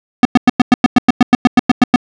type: tone bursts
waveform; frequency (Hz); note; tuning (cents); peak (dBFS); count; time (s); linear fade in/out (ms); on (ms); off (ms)
square; 246.9; B3; 0; -3; 15; 0.23-1.96; 2; 22; 100
effects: low-pass 4000 Hz 12 dB/octave